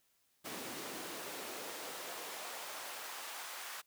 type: noise with high-pass filter sweep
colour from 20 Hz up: pink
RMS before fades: -45 dBFS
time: 0.44-3.82 s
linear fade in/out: 20 ms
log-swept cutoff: 240 to 1100 Hz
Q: 1.1
effects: white hiss -75 dBFS RMS until 3.86 s